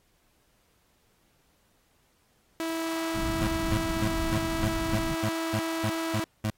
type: tone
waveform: sawtooth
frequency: 326.9 Hz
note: E4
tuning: 14 cents flat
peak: -25 dBFS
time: 2.6-6.24 s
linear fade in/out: 0 ms
type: low-pass noise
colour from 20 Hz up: pink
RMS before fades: -33 dBFS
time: 3.14-5.15 s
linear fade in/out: 5 ms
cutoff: 260 Hz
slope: 24 dB/octave
type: tone bursts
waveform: 25% pulse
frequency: 107.3 Hz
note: A2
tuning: 43 cents flat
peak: -22 dBFS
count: 11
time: 3.41-6.503 s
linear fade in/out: 5 ms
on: 63 ms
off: 240 ms
effects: pink hiss -68 dBFS RMS until 6.57 s + AAC 48 kbps